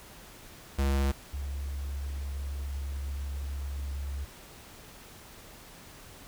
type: tone pair in turn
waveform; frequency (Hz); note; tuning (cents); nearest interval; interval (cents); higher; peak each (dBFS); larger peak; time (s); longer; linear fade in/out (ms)
square / sine; 68.7 / 69.42; C#2 / C#2; -15 / +3; unison; 18; second; -25 / -32; first; 0.78-1.12 / 1.33-4.25; second; 10
effects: pink hiss -50 dBFS RMS until 6.27 s